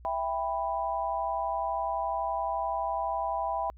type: chord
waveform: sine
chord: E minor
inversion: none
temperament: just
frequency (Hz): 659.3 / 791.1 / 988.9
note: E5 / G5 / B5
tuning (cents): 0 / +16 / +2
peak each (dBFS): -33 / -32 / -32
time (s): 0.05-3.7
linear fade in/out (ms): 0
effects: added 60 Hz sine -48 dBFS peak until 3.77 s